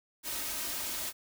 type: noise with comb filter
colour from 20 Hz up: white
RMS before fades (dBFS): -36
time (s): 0.23-1.13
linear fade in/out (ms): 50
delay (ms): 3.2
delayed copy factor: +0.65
effects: none